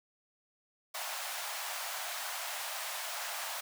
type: high-pass noise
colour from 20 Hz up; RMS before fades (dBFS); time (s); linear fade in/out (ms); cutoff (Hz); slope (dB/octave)
pink; -39; 0.94-3.61; 10; 630; 48
effects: none